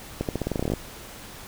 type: accelerating click train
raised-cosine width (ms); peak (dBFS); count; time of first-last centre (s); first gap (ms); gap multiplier
2; -12; 14; 0.21-0.737; 78; 0.88
effects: pink hiss -42 dBFS RMS until 1.47 s